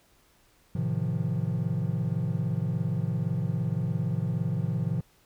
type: chord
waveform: triangle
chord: F dominant seventh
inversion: first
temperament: just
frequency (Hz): 109.13 / 130.96 / 157.15 / 174.61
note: A2 / C3 / Eb3 / F3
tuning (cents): -14 / +2 / +18 / 0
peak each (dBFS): -30 / -29 / -29 / -30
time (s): 0.75-5.01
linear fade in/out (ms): 5
effects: pink hiss -63 dBFS RMS until 5.25 s